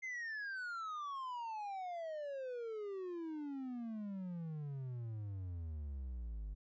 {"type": "exponential sweep", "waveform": "triangle", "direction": "down", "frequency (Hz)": [2100, 48.7], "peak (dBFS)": -39, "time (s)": [0.02, 6.55], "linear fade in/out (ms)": 20, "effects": ["resampled to 16000 Hz"]}